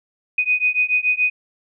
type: beating tone pair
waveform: sine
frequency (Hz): 2489 / 2496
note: D#7 / D#7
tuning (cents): 0 / +5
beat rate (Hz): 7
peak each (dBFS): -19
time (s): 0.38-1.3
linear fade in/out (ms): 5
effects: none